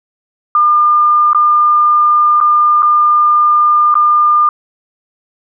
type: tone with dropouts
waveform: sine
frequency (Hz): 1204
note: D6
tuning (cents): +43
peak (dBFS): -6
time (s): 0.55-4.49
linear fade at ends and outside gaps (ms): 2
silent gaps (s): 1.332-1.347 / 2.403-2.411 / 2.823-2.829 / 3.942-3.953
effects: none